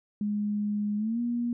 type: tone with pitch glide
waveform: sine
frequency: 207.7 to 238.6 Hz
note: G#3 to A#3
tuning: 0 to +41 cents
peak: -26 dBFS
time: 0.21-1.53 s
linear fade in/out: 2 ms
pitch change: +241 cents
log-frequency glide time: 0.97-1.2 s
effects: none